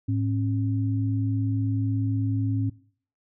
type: tone pair together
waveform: sine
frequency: 107.3 / 271 Hz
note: A2 / C#4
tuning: -43 / -39 cents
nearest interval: octave + major third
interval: 1604 cents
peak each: -23 / -28 dBFS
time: 0.08-2.7 s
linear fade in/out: 10 ms
effects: noise-tail reverb RT60 0.5 s tail -20 dB re dry